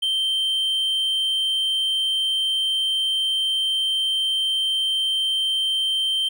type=tone; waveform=triangle; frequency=3128 Hz; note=G7; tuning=4 cents flat; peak=-18 dBFS; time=0.02-6.29 s; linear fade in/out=10 ms; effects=none